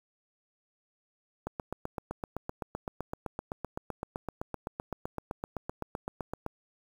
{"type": "click train", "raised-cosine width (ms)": 1, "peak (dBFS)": -20, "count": 40, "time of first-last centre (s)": [1.47, 6.464], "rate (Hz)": 7.81, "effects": ["8-bit"]}